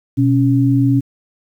sine tone pair together, 123.9 / 277.1 Hz, B2 / C#4, +6 / -1 cents, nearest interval octave + major second, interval 1393 cents, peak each -13 / -13 dBFS, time 0.17-1.01 s, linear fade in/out 20 ms, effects 8-bit

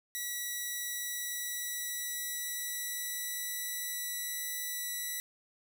5% pulse tone with pitch glide, 1942 to 1958.9 Hz, B6 to B6, -30 to -15 cents, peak -25 dBFS, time 0.15-5.2 s, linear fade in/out 0 ms, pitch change +15 cents, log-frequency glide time 0.64-4.03 s, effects none

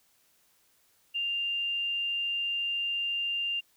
sine tone, 2794 Hz, F7, in tune, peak -28 dBFS, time 1.14-3.61 s, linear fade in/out 20 ms, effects white hiss -67 dBFS RMS until 3.76 s

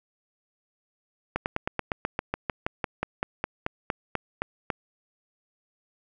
slowing click train, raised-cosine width 0.5 ms, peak -11 dBFS, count 20, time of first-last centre 1.36-4.702 s, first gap 99 ms, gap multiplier 1.06, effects none

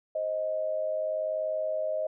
sine tone pair together, 525.1 / 626 Hz, C5 / D#5, +6 / +10 cents, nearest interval minor third, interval 304 cents, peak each -35 / -28 dBFS, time 0.15-2.07 s, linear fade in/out 5 ms, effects none

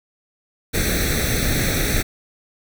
pink noise with comb filter, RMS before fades -20 dBFS, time 0.73-2.03 s, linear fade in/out 20 ms, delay 0.5 ms, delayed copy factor +0.85, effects none

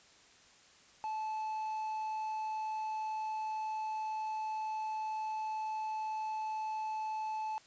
triangle tone, 869 Hz, A5, 22 cents flat, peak -33 dBFS, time 1.04-7.58 s, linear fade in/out 0 ms, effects white hiss -61 dBFS RMS until 7.66 s + resampled to 16000 Hz

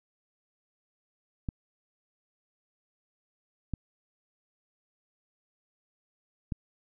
clicks, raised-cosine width 5 ms, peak -19 dBFS, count 3, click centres 1.488 / 3.737 / 6.522 s, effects none

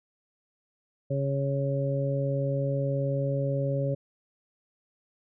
harmonic tone, 138.59 Hz, C#3, in tune, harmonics 1 / 2 / 3 / 4, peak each -27 / -36 / -36 / -30 dBFS, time 1.1-3.95 s, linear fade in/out 10 ms, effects none

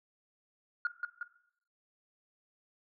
sine tone with echo, 1427 Hz, F6, 37 cents sharp, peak -26 dBFS, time 0.85-0.87 s, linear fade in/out 2 ms, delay 180 ms, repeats 2, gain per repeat -4 dB, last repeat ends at 1.23 s, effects noise-tail reverb RT60 0.7 s tail -17 dB re dry + tanh soft clip ceiling -24 dBFS

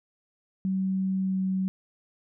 sine tone with pitch glide, 190 to 188.91 Hz, F#3 to F#3, +46 to +36 cents, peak -24 dBFS, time 0.65-1.68 s, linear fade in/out 0 ms, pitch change -10 cents, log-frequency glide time 1.21-1.4 s, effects none

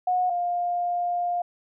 sine tone pair in turn, 728 / 704.4 Hz, F#5 / F5, -28 / +15 cents, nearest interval minor second, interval 57 cents, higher first, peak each -20 / -23 dBFS, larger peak first, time 0.07-0.3 / 0.3-1.42 s, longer second, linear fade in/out 5 ms, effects none

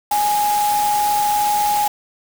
sine tone in noise, 830.6 Hz, G#5, in tune, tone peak -15 dBFS, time 0.11-1.88 s, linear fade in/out 5 ms, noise white, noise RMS -26 dBFS, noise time 0.11-1.88 s, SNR +8 dB, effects none

